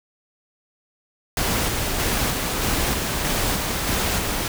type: noise with tremolo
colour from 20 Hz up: pink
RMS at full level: -22 dBFS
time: 1.37-4.48 s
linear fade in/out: 2 ms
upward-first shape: square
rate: 1.6 Hz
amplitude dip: 25%
effects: none